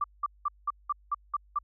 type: tone bursts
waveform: sine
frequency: 1173 Hz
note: D6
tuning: 2 cents flat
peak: -25 dBFS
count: 8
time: 0.01-1.588 s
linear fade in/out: 5 ms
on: 31 ms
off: 190 ms
effects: added 50 Hz sine -57 dBFS peak until 1.63 s